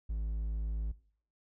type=tone; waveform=triangle; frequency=53.8 Hz; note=A1; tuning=38 cents flat; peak=-30 dBFS; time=0.09-0.92 s; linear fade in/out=10 ms; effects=noise-tail reverb RT60 0.5 s tail -19 dB re dry